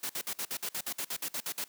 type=noise bursts; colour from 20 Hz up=white; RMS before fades=-35 dBFS; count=14; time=0.03-1.642 s; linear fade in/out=5 ms; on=65 ms; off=54 ms; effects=white hiss -60 dBFS RMS until 1.68 s + high-pass 150 Hz 12 dB/octave